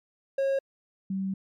triangle / sine tone pair in turn, 544 / 192.33 Hz, C#5 / G3, -33 / -33 cents, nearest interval octave + tritone, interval 1800 cents, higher first, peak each -21 / -27 dBFS, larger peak first, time 0.38-0.59 / 1.1-1.34 s, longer second, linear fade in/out 5 ms, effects MP3 96 kbps

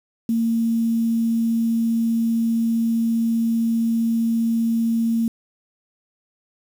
sine tone with quantisation, 228.8 Hz, A#3, 32 cents flat, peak -17 dBFS, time 0.29-5.28 s, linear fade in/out 2 ms, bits 7, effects none

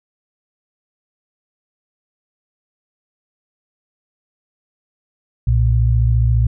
sine tone pair together, 62.02 / 116.54 Hz, B1 / A#2, +8 / 0 cents, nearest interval major seventh, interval 1092 cents, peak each -14 dBFS, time 5.47-6.47 s, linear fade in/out 5 ms, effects none

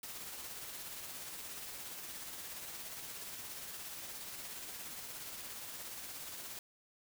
white noise with tremolo, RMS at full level -45 dBFS, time 0.03-6.59 s, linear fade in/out 2 ms, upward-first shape sine, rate 17 Hz, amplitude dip 30%, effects none

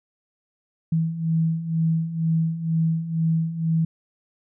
sine beating tone pair, 161.2 / 163.3 Hz, E3 / E3, -38 / -16 cents, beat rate 2.1 Hz, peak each -26 / -21 dBFS, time 0.92-3.85 s, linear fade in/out 5 ms, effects none

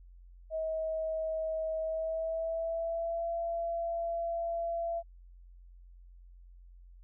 sine tone with pitch glide, 638 to 675.5 Hz, D#5 to E5, +43 to +42 cents, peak -31 dBFS, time 0.5-5.03 s, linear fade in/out 50 ms, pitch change +99 cents, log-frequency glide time 1.79-3.3 s, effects added 44 Hz sine -51 dBFS peak until 7.03 s

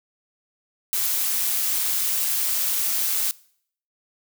blue noise with amplitude modulation, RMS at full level -21 dBFS, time 0.93-3.31 s, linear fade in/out 0 ms, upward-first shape sine, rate 180 Hz, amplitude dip 50%, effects noise-tail reverb RT60 0.6 s tail -22 dB re dry

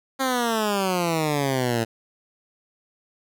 10% pulse exponential sweep, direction down, 270 to 112.3 Hz, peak -13 dBFS, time 0.19-1.85 s, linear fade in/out 20 ms, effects none

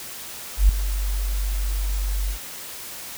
sine tone with ADSR envelope, 48.13 Hz, G1, 31 cents flat, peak -8 dBFS, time 0.57-2.39 s, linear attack 120 ms, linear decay 5 ms, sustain -13 dB, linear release 97 ms, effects white hiss -36 dBFS RMS until 3.17 s

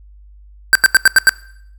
square tone bursts, 1562 Hz, G6, 7 cents flat, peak -5 dBFS, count 6, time 0.73-1.293 s, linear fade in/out 0 ms, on 23 ms, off 85 ms, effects noise-tail reverb RT60 0.7 s tail -21 dB re dry + added 50 Hz sine -39 dBFS peak until 1.78 s

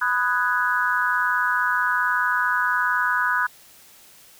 sine chord, G# minor seventh, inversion first, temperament equal with one note detuned, 995.2 / 1244.5 / 1480 / 1661.2 Hz, B5 / D#6 / F#6 / G#6, +13 / 0 / 0 / 0 cents, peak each -25 / -26 / -22 / -26 dBFS, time 0.01-3.47 s, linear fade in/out 10 ms, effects white hiss -50 dBFS RMS until 4.39 s

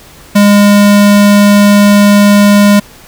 square tone, 204.2 Hz, G#3, 29 cents flat, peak -3 dBFS, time 0.35-2.8 s, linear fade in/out 10 ms, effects pink hiss -36 dBFS RMS until 3.07 s

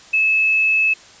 sine tone, 2600 Hz, E7, 24 cents flat, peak -13 dBFS, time 0.13-0.94 s, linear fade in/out 10 ms, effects white hiss -44 dBFS RMS until 1.2 s + resampled to 16000 Hz

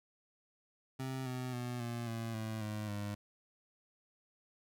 25% pulse tone with pitch steps, 131.6 / 127.04 / 122.65 / 118.4 / 114.3 / 110.34 / 106.52 / 102.83 Hz, C3 / B2 / B2 / A#2 / A#2 / A2 / G#2 / G#2, +10 / +49 / -12 / +27 / -34 / +5 / +44 / -17 cents, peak -34 dBFS, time 0.99-3.15 s, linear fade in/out 10 ms, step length 270 ms, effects none

